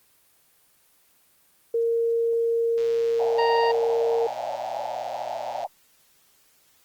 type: tone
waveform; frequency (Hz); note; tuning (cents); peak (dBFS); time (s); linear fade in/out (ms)
sine; 462.4; A#4; -14; -20; 1.74-4.27; 5
type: click train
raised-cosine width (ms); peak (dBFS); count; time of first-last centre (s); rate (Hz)
0.2; -26; 347; 2.78-5.64; 121
type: band-pass noise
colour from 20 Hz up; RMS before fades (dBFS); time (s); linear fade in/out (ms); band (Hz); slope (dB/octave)
pink; -31; 3.19-5.67; 10; 570 to 890; 96
type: harmonic tone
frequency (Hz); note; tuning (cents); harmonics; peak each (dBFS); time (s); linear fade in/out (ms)
932.3; A#5; 0; 1 / 2 / 3 / 4 / 5; -22 / -32 / -35 / -46 / -37; 3.38-3.72; 10
effects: white hiss -61 dBFS RMS until 6.84 s + Opus 24 kbps